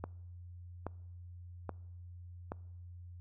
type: click train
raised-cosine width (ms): 1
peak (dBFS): -24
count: 4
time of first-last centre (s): 0.04-2.519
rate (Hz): 1.21
effects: noise-tail reverb RT60 0.9 s tail -24 dB re dry + added 88 Hz sine -47 dBFS peak until 3.2 s